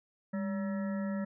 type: harmonic tone with a mistuned harmonic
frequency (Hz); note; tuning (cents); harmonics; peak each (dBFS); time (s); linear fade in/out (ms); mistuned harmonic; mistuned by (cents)
190; F#3; +46; 1 / 3 / 5 / 7 / 9 / 10; -32 / -41 / -51 / -49 / -51 / -52; 0.33-1.25; 10; 1; +100
effects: none